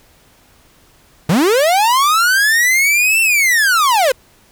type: linear two-way sweep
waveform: 45% pulse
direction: up then down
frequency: 138.4 to 2709 to 483.4 Hz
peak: -10 dBFS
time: 1.29-4.12 s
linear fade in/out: 5 ms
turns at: 3.21 s
effects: pink hiss -50 dBFS RMS until 4.51 s